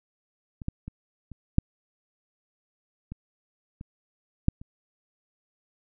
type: clicks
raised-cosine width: 5 ms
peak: -26 / -16 / -24 / -29 / -6 / -24 / -27 / -7 / -30 dBFS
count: 9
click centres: 0.618 / 0.684 / 0.88 / 1.317 / 1.584 / 3.12 / 3.811 / 4.484 / 4.615 s
effects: none